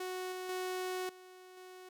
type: tone with level steps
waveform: sawtooth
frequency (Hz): 368.9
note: F#4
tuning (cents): -5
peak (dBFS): -34 / -36 / -32 / -49 / -46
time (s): 0-1.89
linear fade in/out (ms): 5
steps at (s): 0.32 / 0.49 / 1.09 / 1.57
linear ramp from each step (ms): 2
effects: none